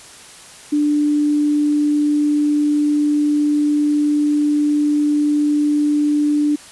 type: tone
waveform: sine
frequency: 295.4 Hz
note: D4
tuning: 10 cents sharp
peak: -13 dBFS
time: 0.72-6.56 s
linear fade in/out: 10 ms
effects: white hiss -40 dBFS RMS until 6.71 s + resampled to 24000 Hz